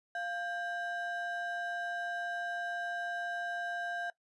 triangle ring-modulated tone, 1144 Hz, D6, 46 cents flat, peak -30 dBFS, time 0.15-4.1 s, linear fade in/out 2 ms, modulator 447 Hz, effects noise-tail reverb RT60 0.1 s tail -18 dB re dry + resampled to 24000 Hz

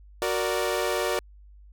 sawtooth chord, Gb augmented, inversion none, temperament equal, 370 / 466.2 / 587.3 Hz, Gb4 / Bb4 / D5, 0 / 0 / 0 cents, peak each -25 dBFS, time 0.22-1.19 s, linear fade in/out 0 ms, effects added 50 Hz sine -47 dBFS peak until 1.72 s

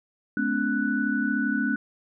sine tone cluster, 214.3 / 251.5 / 284.4 / 1484 Hz, A3 / B3 / C#4 / F#6, -45 / +32 / +45 / +5 cents, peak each -28 dBFS, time 0.37-1.76 s, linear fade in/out 2 ms, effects none

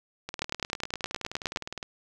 two click trains, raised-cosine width 0.2 ms, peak -18 / -10 dBFS, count 31 / 12, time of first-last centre 0.29-1.828 / 0.42-1.561 s, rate 19.5 / 9.64 Hz, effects none

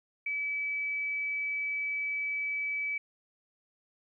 sine tone, 2295 Hz, D7, 40 cents flat, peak -30 dBFS, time 0.26-2.98 s, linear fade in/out 5 ms, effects 12-bit

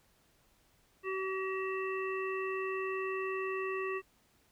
harmonic tone, 381 Hz, G4, 49 cents flat, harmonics 1 / 3 / 5 / 7, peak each -35 / -40 / -42 / -43 dBFS, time 1.03-4.02 s, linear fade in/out 50 ms, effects pink hiss -69 dBFS RMS until 4.51 s

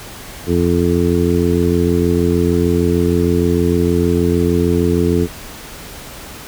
harmonic tone, 86.5 Hz, F2, 16 cents flat, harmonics 1 / 2 / 3 / 4 / 5, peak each -18 / -18 / -18 / -18 / -18 dBFS, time 0.46-5.28 s, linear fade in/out 50 ms, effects pink hiss -33 dBFS RMS until 6.47 s

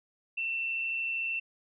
sine tone with amplitude modulation, 2689 Hz, E7, 34 cents sharp, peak -28 dBFS, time 0.37-1.4 s, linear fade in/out 10 ms, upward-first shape sine, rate 133 Hz, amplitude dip 35%, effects none

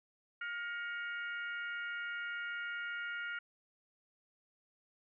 harmonic tone with a mistuned harmonic, 472.2 Hz, A#4, 22 cents sharp, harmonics 3 / 4 / 5 / 6, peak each -39 / -46 / -49 / -51 dBFS, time 0.41-3.39 s, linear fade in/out 5 ms, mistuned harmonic 5, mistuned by -100 cents, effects none

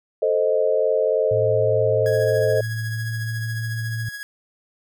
sine chord, A diminished, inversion none, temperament equal, 440 / 523.3 / 622.3 Hz, A4 / C5 / Eb5, 0 / 0 / 0 cents, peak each -21 dBFS, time 0.22-2.61 s, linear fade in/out 5 ms
sine tone with pitch glide, 111.3 to 113.57 Hz, A2 to A#2, +20 to -45 cents, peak -24 dBFS, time 1.31-4.09 s, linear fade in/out 5 ms, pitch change +35 cents, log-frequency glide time 1.42-3.77 s
45% pulse tone with tremolo, 1661.2 Hz, G#6, in tune, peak -29 dBFS, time 2.06-4.23 s, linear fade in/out 0 ms, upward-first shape triangle, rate 14 Hz, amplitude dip 55%
effects none

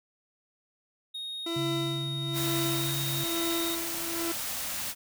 triangle tone, 3729 Hz, A#7, in tune, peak -33 dBFS, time 1.14-3.76 s, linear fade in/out 10 ms
40% pulse tone with tremolo, 335.1 Hz, E4, 29 cents sharp, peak -28 dBFS, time 1.46-4.32 s, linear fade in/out 5 ms, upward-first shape sine, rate 1.1 Hz, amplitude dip 75%
sine tone with pitch glide, 138.59 to 137.08 Hz, C#3 to C#3, 0 to -19 cents, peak -32 dBFS, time 1.56-3.24 s, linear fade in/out 5 ms, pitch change -19 cents, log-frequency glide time 1.93-3.01 s
white band-stop noise, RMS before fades -34 dBFS, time 2.33-4.95 s, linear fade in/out 50 ms, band 330 to 470 Hz, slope 96 dB/octave
effects none

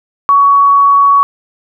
sine tone, 1123 Hz, C#6, 22 cents sharp, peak -4 dBFS, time 0.29-1.23 s, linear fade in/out 0 ms, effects none

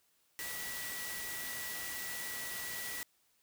sine tone in noise, 1946 Hz, B6, 26 cents flat, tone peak -44 dBFS, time 0.39-3.03 s, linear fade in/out 0 ms, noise white, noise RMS -42 dBFS, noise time 0.39-3.03 s, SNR -5 dB, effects white hiss -73 dBFS RMS until 3.42 s

